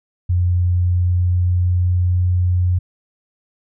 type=tone with pitch glide; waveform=sine; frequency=88.9 to 89.93 Hz; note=F2 to F#2; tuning=+31 to -49 cents; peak=-13 dBFS; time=0.29-2.79 s; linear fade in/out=10 ms; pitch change=+20 cents; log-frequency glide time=0.62-2.52 s; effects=none